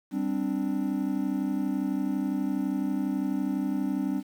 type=chord; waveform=triangle; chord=G suspended fourth; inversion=none; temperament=equal; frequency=196 / 261.6 / 293.7 Hz; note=G3 / C4 / D4; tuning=0 / 0 / 0 cents; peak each=-29 / -28 / -28 dBFS; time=0.11-4.23 s; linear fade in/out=50 ms; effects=9-bit